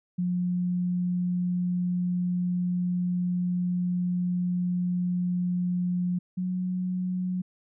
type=tone pair in turn; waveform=sine; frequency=178.6 / 182.56 Hz; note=F3 / F#3; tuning=+39 / -23 cents; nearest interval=unison; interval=38 cents; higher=second; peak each=-24 / -26 dBFS; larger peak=first; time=0.18-6.19 / 6.37-7.42 s; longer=first; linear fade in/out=10 ms; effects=none